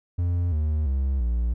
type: tone with pitch steps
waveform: triangle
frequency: 87.5 / 76.61 / 67.08 / 58.74 Hz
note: F2 / D#2 / C2 / A#1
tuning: +4 / -26 / +44 / +14 cents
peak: -19 dBFS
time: 0.18-1.54 s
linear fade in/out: 10 ms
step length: 340 ms
effects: none